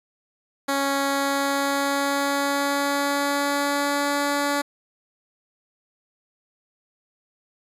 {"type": "tone with pitch glide", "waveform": "10% pulse", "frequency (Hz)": [277.1, 286.2], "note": ["C#4", "D4"], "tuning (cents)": [-1, -45], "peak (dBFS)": -13, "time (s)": [0.68, 4.62], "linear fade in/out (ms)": 10, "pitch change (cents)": 56, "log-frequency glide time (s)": [1, 4.17], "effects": ["resampled to 32000 Hz"]}